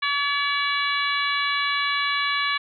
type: harmonic tone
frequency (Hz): 570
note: C#5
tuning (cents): +48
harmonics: 2 / 3 / 4 / 5 / 6 / 7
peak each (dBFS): -26 / -27 / -27 / -32 / -31 / -31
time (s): 0.02-2.58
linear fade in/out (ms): 10
effects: none